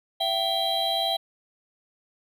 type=tone cluster; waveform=triangle; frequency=670 / 771 / 3214 / 3951 Hz; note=E5 / G5 / G7 / B7; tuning=+28 / -29 / +43 / 0 cents; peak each=-27 dBFS; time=0.2-1.17 s; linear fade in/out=10 ms; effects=none